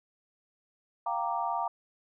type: chord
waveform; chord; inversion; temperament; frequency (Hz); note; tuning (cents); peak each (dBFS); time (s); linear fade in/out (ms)
sine; G minor seventh; third; equal with one note detuned; 698.5 / 777.7 / 932.3 / 1174.7; F5 / G5 / Bb5 / D6; 0 / -14 / 0 / 0; -34 / -35 / -32 / -36; 1.06-1.68; 5
effects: none